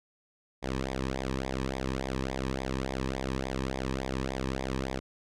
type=tone with flanger; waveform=sawtooth; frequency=65.8 Hz; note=C2; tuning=10 cents sharp; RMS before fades=-33 dBFS; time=0.62-5 s; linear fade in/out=20 ms; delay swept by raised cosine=0.69 to 1.45 ms; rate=3.5 Hz; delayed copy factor=-0.85; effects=low-pass 7000 Hz 12 dB/octave